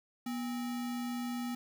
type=tone with sample-and-hold; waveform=sine; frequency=242.6 Hz; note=B3; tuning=31 cents flat; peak=-34 dBFS; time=0.26-1.55 s; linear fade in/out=5 ms; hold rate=1050 Hz; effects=none